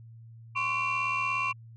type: tone cluster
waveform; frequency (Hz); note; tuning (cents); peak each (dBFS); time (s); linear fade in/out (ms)
sine; 1045 / 1122 / 2365 / 2731; C6 / C#6 / D7 / F7; -2 / +21 / +12 / -39; -31; 0.55-1.53; 20
effects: tanh soft clip ceiling -21 dBFS + added 114 Hz sine -46 dBFS peak until 1.76 s